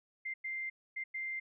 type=tone bursts at uneven times; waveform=sine; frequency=2093 Hz; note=C7; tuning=in tune; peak=-36 dBFS; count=4; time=0.25-0.34 / 0.44-0.7 / 0.96-1.04 / 1.14-1.4 s; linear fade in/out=10 ms; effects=none